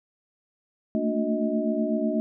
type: tone cluster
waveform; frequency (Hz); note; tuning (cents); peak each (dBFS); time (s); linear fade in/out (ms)
sine; 219.5 / 227.6 / 292.5 / 361.2 / 631; A3 / A#3 / D4 / F#4 / D#5; -4 / -41 / -7 / -42 / +24; -30 / -27 / -29 / -32 / -29; 0.95-2.2; 0
effects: none